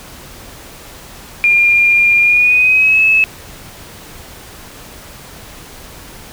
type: tone with pitch glide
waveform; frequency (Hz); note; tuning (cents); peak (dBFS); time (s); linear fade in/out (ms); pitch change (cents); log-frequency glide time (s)
sine; 2405 to 2593; D7 to E7; +41 to -29; -7; 1.44-3.24; 0; +130; 2.21-3.03
effects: pink hiss -35 dBFS RMS until 6.32 s